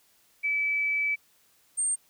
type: tone pair in turn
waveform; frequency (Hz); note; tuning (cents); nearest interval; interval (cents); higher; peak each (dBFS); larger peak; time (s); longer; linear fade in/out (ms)
sine; 2302 / 8672; D7 / C#9; -35 / -39; octave + major seventh; 2296; second; -24; neither; 0.43-1.16 / 1.77-1.96; first; 20
effects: white hiss -64 dBFS RMS until 2.09 s